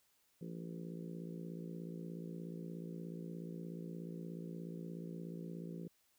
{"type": "harmonic tone with a mistuned harmonic", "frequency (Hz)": 56.8, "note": "A#1", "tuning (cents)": -44, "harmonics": [3, 4, 5, 6, 7, 8, 9], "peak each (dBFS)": [-45, -53, -54, -54, -54, -59, -59], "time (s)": [0.41, 5.88], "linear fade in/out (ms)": 5, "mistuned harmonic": 9, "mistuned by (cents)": -24, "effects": ["white hiss -75 dBFS RMS until 6.18 s"]}